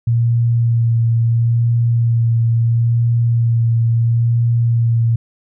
sine tone with vibrato, 116.54 Hz, A#2, in tune, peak -11 dBFS, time 0.07-5.16 s, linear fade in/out 5 ms, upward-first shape sine, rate 0.74 Hz, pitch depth 17 cents each way, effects none

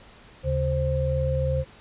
sine tone cluster, 75.1 / 137.5 / 525 Hz, D2 / C#3 / C5, +39 / -14 / +6 cents, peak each -26 dBFS, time 0.43-1.65 s, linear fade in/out 50 ms, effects pink hiss -50 dBFS RMS until 1.8 s + resampled to 8000 Hz

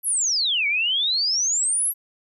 sine exponential two-way sweep, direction down then up, 11840 to 2217 to 11840 Hz, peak -19 dBFS, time 0.03-1.94 s, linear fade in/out 50 ms, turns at 0.67 s, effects none

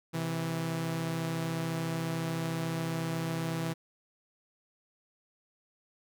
sawtooth tone pair together, 130 / 163.95 Hz, C3 / E3, -11 / -9 cents, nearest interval major third, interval 402 cents, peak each -34 / -28 dBFS, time 0.13-3.74 s, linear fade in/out 20 ms, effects none

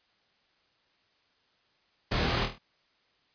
pink noise with echo, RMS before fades -29 dBFS, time 2.11-2.46 s, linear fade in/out 10 ms, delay 25 ms, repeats 5, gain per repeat -5 dB, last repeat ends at 2.585 s, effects white hiss -69 dBFS RMS until 3.34 s + resampled to 11025 Hz

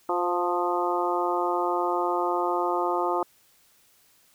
harmonic tone with a mistuned harmonic, 176.4 Hz, F3, 18 cents sharp, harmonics 2 / 3 / 4 / 5 / 6 / 7, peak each -28 / -32 / -30 / -29 / -32 / -31 dBFS, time 0.09-3.23 s, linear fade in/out 2 ms, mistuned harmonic 3, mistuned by -25 cents, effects white hiss -61 dBFS RMS until 4.34 s

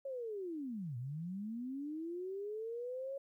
sine linear two-way sweep, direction down then up, 555 to 115.9 to 555 Hz, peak -39 dBFS, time 0.05-3.18 s, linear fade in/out 5 ms, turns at 0.97 s, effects 13-bit

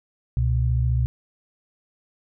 sine tone pair together, 67.3 / 122.01 Hz, C2 / B2, +49 / -21 cents, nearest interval minor seventh, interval 1030 cents, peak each -21 dBFS, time 0.37-1.06 s, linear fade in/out 0 ms, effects none

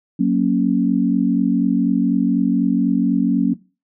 sine chord, F# major, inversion none, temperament equal, 185 / 233.1 / 277.2 Hz, F#3 / A#3 / C#4, 0 / 0 / 0 cents, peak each -18 dBFS, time 0.19-3.54 s, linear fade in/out 10 ms, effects noise-tail reverb RT60 0.3 s tail -18 dB re dry

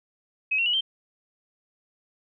sine tone with pitch steps, 2548 / 2731 / 2927 / 3137 Hz, D#7 / F7 / F#7 / G7, +41 / -39 / -19 / +1 cents, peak -21 dBFS, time 0.51-0.81 s, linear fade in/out 10 ms, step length 75 ms, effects none

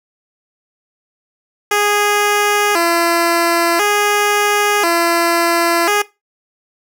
10% pulse tone with vibrato, 374.4 Hz, F#4, 20 cents sharp, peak -4 dBFS, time 1.71-6.02 s, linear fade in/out 5 ms, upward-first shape square, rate 0.48 Hz, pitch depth 170 cents each way, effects noise-tail reverb RT60 0.2 s tail -17 dB re dry

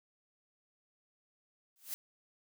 blue noise with exponential growth, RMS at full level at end -36 dBFS, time 1.76-1.94 s, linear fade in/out 0 ms, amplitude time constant 39 ms, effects none

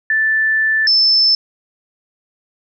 sine tone pair in turn, 1760 / 5274 Hz, A6 / E8, 0 / 0 cents, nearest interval octave + perfect fifth, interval 1900 cents, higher second, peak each -12 / -9 dBFS, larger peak second, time 0.1-0.87 / 0.87-1.35 s, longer first, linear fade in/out 2 ms, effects none

